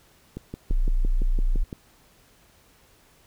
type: click train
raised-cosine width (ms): 3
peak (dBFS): -20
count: 9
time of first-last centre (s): 0.37-1.728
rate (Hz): 5.89
type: tone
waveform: sine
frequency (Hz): 30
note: B0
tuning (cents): -49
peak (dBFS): -18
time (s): 0.7-1.64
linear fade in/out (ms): 10
effects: pink hiss -58 dBFS RMS until 3.26 s